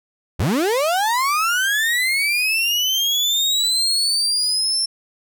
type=linear sweep; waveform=35% pulse; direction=up; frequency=61.74 to 5410 Hz; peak=-15 dBFS; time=0.39-4.86 s; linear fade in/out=10 ms; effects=none